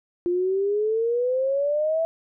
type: exponential sweep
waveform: sine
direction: up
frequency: 347 to 662 Hz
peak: -20 dBFS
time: 0.26-2.05 s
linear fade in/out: 0 ms
effects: none